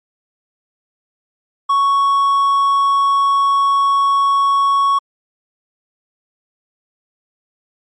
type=tone; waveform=triangle; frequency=1111 Hz; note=C#6; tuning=4 cents sharp; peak=-9 dBFS; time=1.69-4.99 s; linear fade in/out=10 ms; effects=MP3 48 kbps